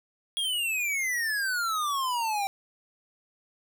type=exponential sweep; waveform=square; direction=down; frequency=3322 to 777 Hz; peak=-27 dBFS; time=0.37-2.47 s; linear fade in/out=0 ms; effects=none